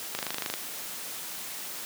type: click train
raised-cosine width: 0.2 ms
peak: -13 dBFS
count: 11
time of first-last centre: 0.15-0.539 s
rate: 25.7 Hz
effects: white hiss -38 dBFS RMS until 1.85 s + high-pass 150 Hz 12 dB/octave